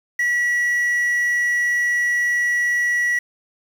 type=tone with quantisation; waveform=triangle; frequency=1937 Hz; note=B6; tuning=34 cents flat; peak=-15 dBFS; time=0.19-3.19 s; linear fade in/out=5 ms; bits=7; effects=none